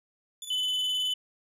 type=tone with tremolo; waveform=20% pulse; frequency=3480 Hz; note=A7; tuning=20 cents flat; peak=-31 dBFS; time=0.42-1.13 s; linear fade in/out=2 ms; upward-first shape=square; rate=19 Hz; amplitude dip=50%
type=tone; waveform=sine; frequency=3008 Hz; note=F#7; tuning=28 cents sharp; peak=-26 dBFS; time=0.5-1.14 s; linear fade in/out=5 ms
effects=none